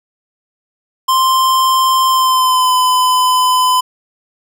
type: tone with pitch glide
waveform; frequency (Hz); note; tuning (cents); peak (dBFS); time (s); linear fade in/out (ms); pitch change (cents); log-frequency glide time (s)
square; 1046.5 to 1012; C6 to B5; 0 to +42; -10; 1.08-3.81; 10; -58; 2.08-2.74
effects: none